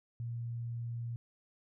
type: tone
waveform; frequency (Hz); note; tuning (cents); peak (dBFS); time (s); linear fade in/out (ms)
sine; 117.7; A#2; +17; -36; 0.2-1.16; 0
effects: none